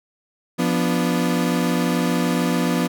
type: chord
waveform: 35% pulse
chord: B diminished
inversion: second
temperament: equal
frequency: 174.61 / 246.9 / 293.7 Hz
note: F3 / B3 / D4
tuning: 0 / 0 / 0 cents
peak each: -20 / -20 / -24 dBFS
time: 0.58-2.88 s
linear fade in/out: 20 ms
effects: none